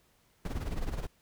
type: noise with tremolo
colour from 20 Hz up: brown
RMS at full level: -31 dBFS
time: 0.45-1.07 s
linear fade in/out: 2 ms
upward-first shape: sine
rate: 19 Hz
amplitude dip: 70%
effects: pink hiss -68 dBFS RMS until 1.21 s